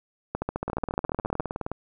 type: two click trains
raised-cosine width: 1 ms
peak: -13 / -16 dBFS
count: 16 / 21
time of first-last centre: 0.35-1.399 / 0.68-1.716 s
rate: 14.3 / 19.3 Hz
effects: none